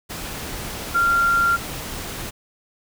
sine tone in noise, 1384 Hz, F6, 16 cents flat, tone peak -15 dBFS, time 0.94-1.57 s, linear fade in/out 20 ms, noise pink, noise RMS -31 dBFS, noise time 0.09-2.31 s, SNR +13 dB, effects none

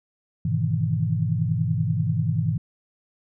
sine chord, E major seventh, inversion first, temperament just, 103.01 / 123.61 / 154.51 / 164.81 Hz, G#2 / B2 / D#3 / E3, -14 / +2 / -12 / 0 cents, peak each -26 dBFS, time 0.45-2.58 s, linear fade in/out 5 ms, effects none

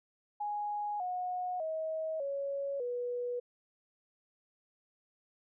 sine tone with pitch steps, 830 / 726.7 / 636.3 / 557.2 / 487.9 Hz, G#5 / F#5 / D#5 / C#5 / B4, -1 / -31 / +39 / +9 / -21 cents, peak -33 dBFS, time 0.4-3.4 s, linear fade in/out 10 ms, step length 600 ms, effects none

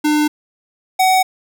square tone pair in turn, 300.7 / 750.7 Hz, D4 / F#5, +41 / +25 cents, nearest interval octave + major third, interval 1584 cents, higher second, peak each -13 / -11 dBFS, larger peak second, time 0.04-0.28 / 0.99-1.23 s, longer neither, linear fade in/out 10 ms, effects none

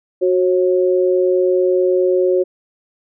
sine tone pair together, 367.7 / 543 Hz, F#4 / C#5, -11 / -36 cents, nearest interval perfect fifth, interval 675 cents, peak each -13 / -17 dBFS, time 0.21-2.44 s, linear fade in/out 20 ms, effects none

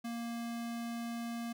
square tone, 233.7 Hz, A#3, 5 cents sharp, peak -38 dBFS, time 0.04-1.53 s, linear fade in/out 10 ms, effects none

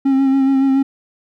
triangle tone with vibrato, 269.6 Hz, C#4, 48 cents flat, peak -9 dBFS, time 0.05-0.83 s, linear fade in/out 10 ms, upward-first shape sine, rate 7.1 Hz, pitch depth 26 cents each way, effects none

